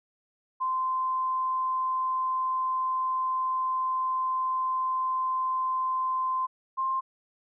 sine tone pair in turn, 1037 / 1055.1 Hz, C6 / C6, -16 / +14 cents, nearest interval unison, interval 30 cents, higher second, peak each -25 dBFS, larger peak neither, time 0.6-6.47 / 6.77-7.01 s, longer first, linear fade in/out 20 ms, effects none

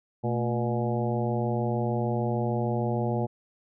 harmonic tone with a mistuned harmonic, 120 Hz, B2, 49 cents flat, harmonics 1 / 2 / 3 / 4 / 5 / 6 / 7, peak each -28 / -31 / -33 / -34 / -35 / -36 / -36 dBFS, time 0.23-3.27 s, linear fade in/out 20 ms, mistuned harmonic 2, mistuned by -100 cents, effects none

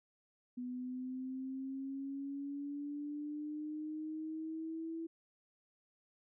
sine linear sweep, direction up, 246.9 to 329.6 Hz, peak -39 dBFS, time 0.57-5.07 s, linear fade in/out 10 ms, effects none

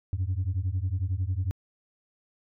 sine beating tone pair, 87.7 / 98.7 Hz, F2 / G2, +8 / +12 cents, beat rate 11 Hz, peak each -27 dBFS, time 0.13-1.51 s, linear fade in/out 0 ms, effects tanh soft clip ceiling -22 dBFS

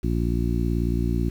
harmonic tone, 58.27 Hz, A#1, in tune, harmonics 1 / 2 / 3 / 4 / 5 / 6, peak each -24 / -27 / -29 / -30 / -31 / -32 dBFS, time 0.03-1.3 s, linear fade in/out 10 ms, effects 8-bit

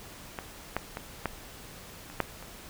clicks, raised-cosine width 0.5 ms, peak -19 / -13 / -20 / -13 / -29 / -10 / -29 dBFS, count 7, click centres 0.388 / 0.766 / 0.971 / 1.257 / 2.1 / 2.203 / 2.426 s, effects pink hiss -47 dBFS RMS until 2.69 s

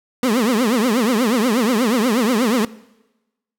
30% pulse tone with vibrato, 233.1 Hz, A#3, in tune, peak -12 dBFS, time 0.23-2.65 s, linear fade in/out 2 ms, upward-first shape triangle, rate 8.3 Hz, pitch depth 260 cents each way, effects noise-tail reverb RT60 1.0 s tail -20 dB re dry

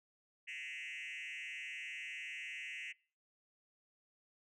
sine tone with frequency modulation, 2349 Hz, D7, in tune, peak -40 dBFS, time 0.47-2.93 s, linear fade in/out 20 ms, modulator 155 Hz, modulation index 3, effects noise-tail reverb RT60 0.4 s tail -25 dB re dry + tanh soft clip ceiling -42 dBFS

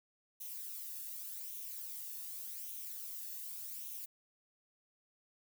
violet noise with flanger, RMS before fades -45 dBFS, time 0.4-4.06 s, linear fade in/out 10 ms, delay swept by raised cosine 0.31 to 1.13 ms, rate 0.86 Hz, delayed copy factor +0.5, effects none

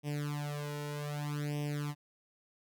sawtooth tone with flanger, 146.83 Hz, D3, in tune, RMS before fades -37 dBFS, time 0.03-1.95 s, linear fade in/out 50 ms, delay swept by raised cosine 0.35 to 2.15 ms, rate 0.64 Hz, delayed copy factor +1, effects none

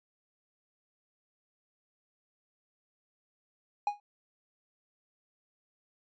triangle tone with exponential decay, 824 Hz, G#5, 14 cents flat, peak -21 dBFS, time 3.87-4 s, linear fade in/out 2 ms, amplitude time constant 27 ms, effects resampled to 16000 Hz

